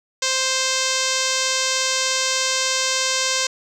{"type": "tone with low-pass filter", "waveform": "5% pulse", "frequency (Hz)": 523.3, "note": "C5", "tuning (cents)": 0, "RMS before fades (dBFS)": -21, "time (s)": [0.22, 3.47], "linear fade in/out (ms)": 5, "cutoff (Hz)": 7100, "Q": 2.1, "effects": []}